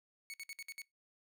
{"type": "tone bursts", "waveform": "sawtooth", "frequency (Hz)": 2217, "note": "C#7", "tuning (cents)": 0, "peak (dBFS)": -40, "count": 6, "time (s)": [0.3, 0.818], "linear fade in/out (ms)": 0, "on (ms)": 38, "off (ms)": 58, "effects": ["noise-tail reverb RT60 0.2 s tail -24 dB re dry"]}